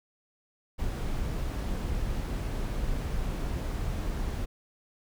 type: noise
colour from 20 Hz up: brown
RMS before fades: -31 dBFS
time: 0.78-4.46 s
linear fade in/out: 20 ms
effects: none